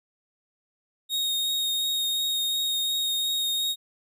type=tone with vibrato; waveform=40% pulse; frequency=3729 Hz; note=A#7; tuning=in tune; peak=-23 dBFS; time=1.09-3.76 s; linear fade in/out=50 ms; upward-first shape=triangle; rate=2.8 Hz; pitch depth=14 cents each way; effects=none